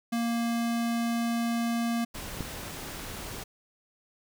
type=tone; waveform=square; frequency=233.3 Hz; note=A#3; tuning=2 cents sharp; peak=-27 dBFS; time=0.12-2.05 s; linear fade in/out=10 ms
type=noise; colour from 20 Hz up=pink; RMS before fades=-39 dBFS; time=2.14-3.44 s; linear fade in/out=10 ms
type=click; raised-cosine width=3 ms; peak=-20 dBFS; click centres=2.407 s
effects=none